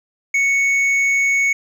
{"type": "tone with hard clipping", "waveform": "triangle", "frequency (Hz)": 2217, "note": "C#7", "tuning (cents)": 0, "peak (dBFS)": -15, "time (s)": [0.34, 1.53], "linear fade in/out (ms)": 5, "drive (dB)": 8, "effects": []}